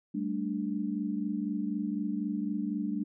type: chord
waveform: sine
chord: G suspended second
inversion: none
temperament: equal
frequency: 196 / 220 / 293.7 Hz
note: G3 / A3 / D4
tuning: 0 / 0 / 0 cents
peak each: -34 dBFS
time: 0.14-3.04 s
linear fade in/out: 10 ms
effects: none